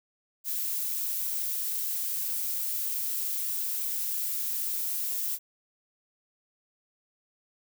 violet noise, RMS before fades -31 dBFS, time 0.44-5.39 s, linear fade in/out 50 ms, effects none

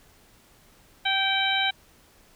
harmonic tone with a mistuned harmonic, 774 Hz, G5, 22 cents flat, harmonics 1 / 2 / 3 / 4 / 5, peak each -28 / -28 / -28 / -28 / -28 dBFS, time 1.05-1.71 s, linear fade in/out 10 ms, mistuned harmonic 2, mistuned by +22 cents, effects pink hiss -57 dBFS RMS until 2.35 s

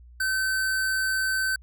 square tone, 1536 Hz, G6, 36 cents flat, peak -24 dBFS, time 0.2-1.56 s, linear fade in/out 5 ms, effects added 60 Hz sine -46 dBFS peak until 1.62 s

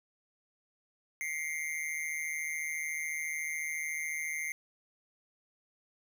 square tone with amplitude modulation, 2106 Hz, C7, 11 cents sharp, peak -31 dBFS, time 1.21-4.52 s, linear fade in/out 0 ms, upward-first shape sine, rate 154 Hz, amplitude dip 80%, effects none

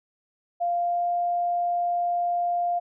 sine tone with pitch glide, 696 to 700 Hz, F5 to F5, -6 to +4 cents, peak -22 dBFS, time 0.6-2.8 s, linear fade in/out 20 ms, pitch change +10 cents, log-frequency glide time 0.75-1.09 s, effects none

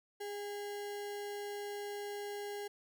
sine tone with sample-and-hold, 410 Hz, G#4, 22 cents flat, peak -39 dBFS, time 0.2-2.68 s, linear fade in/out 10 ms, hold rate 1225 Hz, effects none

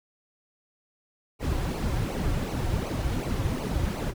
brown noise with flanger, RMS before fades -28 dBFS, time 1.39-4.14 s, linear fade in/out 50 ms, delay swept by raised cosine 0.56 to 4.86 ms, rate 2.7 Hz, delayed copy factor -0.8, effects none

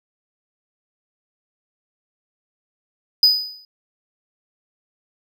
triangle tone with exponential decay, 4978 Hz, D#8, in tune, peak -6 dBFS, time 3.23-3.65 s, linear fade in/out 2 ms, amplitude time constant 90 ms, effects none

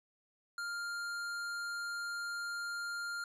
sine tone with hard clipping, 1400 Hz, F6, 4 cents sharp, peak -39 dBFS, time 0.58-3.24 s, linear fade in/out 2 ms, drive 14 dB, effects low-pass 12000 Hz 12 dB/octave

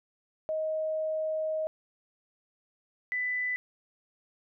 sine tone pair in turn, 628 / 1993.8 Hz, D#5 / B6, +16 / +16 cents, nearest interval octave + minor sixth, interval 2000 cents, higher second, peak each -28 / -28 dBFS, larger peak neither, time 0.49-1.67 / 3.12-3.56 s, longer first, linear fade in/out 0 ms, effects none

